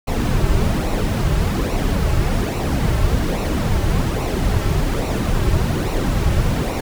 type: noise with flanger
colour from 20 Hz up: brown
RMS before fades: -18 dBFS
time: 0.07-6.81 s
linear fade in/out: 10 ms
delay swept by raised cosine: 0.6 to 4.2 ms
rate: 1.2 Hz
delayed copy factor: -0.55
effects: none